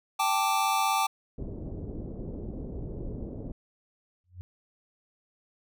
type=chord; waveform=square; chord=G suspended second; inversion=none; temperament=equal; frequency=784 / 880 / 1174.7 Hz; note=G5 / A5 / D6; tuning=0 / 0 / 0 cents; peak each=-29 dBFS; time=0.19-1.07 s; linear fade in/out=10 ms
type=low-pass noise; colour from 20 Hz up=pink; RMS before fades=-37 dBFS; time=1.38-3.52 s; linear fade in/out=5 ms; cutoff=480 Hz; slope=24 dB/octave
type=tone with exponential growth; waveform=sine; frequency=89.7 Hz; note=F2; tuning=47 cents sharp; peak=-34 dBFS; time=4.24-4.41 s; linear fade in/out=0 ms; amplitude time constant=35 ms
effects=none